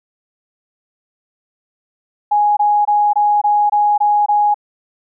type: tone bursts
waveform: sine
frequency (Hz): 830.6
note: G#5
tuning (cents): 0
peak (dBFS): -10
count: 8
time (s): 2.31-4.544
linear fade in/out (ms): 10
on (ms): 260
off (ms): 22
effects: none